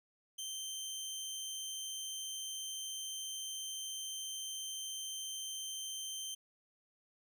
20% pulse tone, 3123 Hz, G7, 7 cents flat, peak -35 dBFS, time 0.38-6.35 s, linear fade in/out 10 ms, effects none

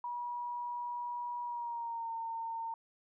sine tone with pitch glide, 965 to 911.9 Hz, B5 to A#5, -40 to -38 cents, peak -36 dBFS, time 0.04-2.74 s, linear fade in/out 2 ms, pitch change -98 cents, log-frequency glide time 1.43-2.12 s, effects none

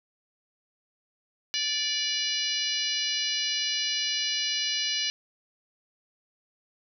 harmonic tone with a mistuned harmonic, 583 Hz, D5, 13 cents flat, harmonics 3 / 4 / 5 / 6 / 7 / 8 / 9 / 10, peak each -39 / -36 / -31 / -38 / -32 / -33 / -38 / -36 dBFS, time 1.54-5.1 s, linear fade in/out 0 ms, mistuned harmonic 8, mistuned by +57 cents, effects none

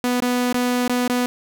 sawtooth tone with dropouts, 246.9 Hz, B3, in tune, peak -14 dBFS, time 0.04-1.26 s, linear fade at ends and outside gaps 0 ms, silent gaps 0.203-0.222 / 0.527-0.544 / 0.879-0.896 / 1.078-1.098 s, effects none

